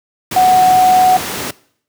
sine tone in noise, 740 Hz, F#5, in tune, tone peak -6 dBFS, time 0.36-1.17 s, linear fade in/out 5 ms, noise pink, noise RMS -21 dBFS, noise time 0.31-1.51 s, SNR +12 dB, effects noise-tail reverb RT60 0.6 s tail -21 dB re dry + high-pass 150 Hz 12 dB/octave

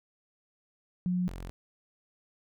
sine / sawtooth tone pair in turn, 180 / 44.32 Hz, F#3 / F1, -47 / +26 cents, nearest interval 2 octaves, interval 2427 cents, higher first, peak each -26 / -35 dBFS, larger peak first, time 1.06-1.28 / 1.28-1.5 s, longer neither, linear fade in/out 0 ms, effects none

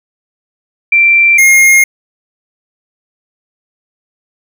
sine / square tone pair in turn, 2353 / 2137 Hz, D7 / C7, +3 / +36 cents, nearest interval major second, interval 167 cents, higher first, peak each -4 dBFS, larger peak neither, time 0.92-1.38 / 1.38-1.84 s, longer neither, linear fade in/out 5 ms, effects none

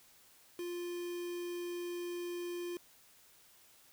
triangle tone with quantisation, 350 Hz, F4, 4 cents sharp, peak -36 dBFS, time 0.59-2.77 s, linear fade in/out 2 ms, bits 8, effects white hiss -63 dBFS RMS until 3.92 s

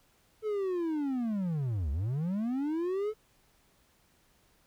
triangle linear two-way sweep, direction down then up, 440 to 65.5 to 440 Hz, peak -27 dBFS, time 0.42-3.14 s, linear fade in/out 50 ms, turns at 1.91 s, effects pink hiss -67 dBFS RMS until 4.66 s

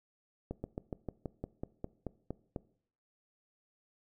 slowing click train, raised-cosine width 2 ms, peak -24 dBFS, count 12, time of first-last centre 0.51-2.562 s, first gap 130 ms, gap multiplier 1.07, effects noise-tail reverb RT60 0.6 s tail -20 dB re dry

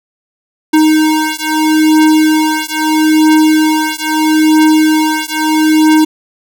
square beating tone pair, 311.1 / 311.87 Hz, D#4 / D#4, 0 / +4 cents, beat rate 0.77 Hz, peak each -11 dBFS, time 0.73-6.05 s, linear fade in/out 10 ms, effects none

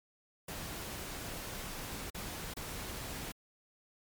pink noise with dropouts, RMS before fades -42 dBFS, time 0.48-3.32 s, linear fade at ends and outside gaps 5 ms, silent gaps 2.102-2.145 / 2.538-2.566 s, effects MP3 96 kbps

